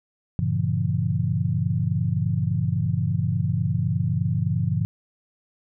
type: chord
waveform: sine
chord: G diminished seventh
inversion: none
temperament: just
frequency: 98 / 117.6 / 141.12 / 169.34 Hz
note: G2 / Bb2 / Db3 / Fb3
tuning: 0 / +16 / +31 / +47 cents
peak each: -26 dBFS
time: 0.39-4.85 s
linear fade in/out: 0 ms
effects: none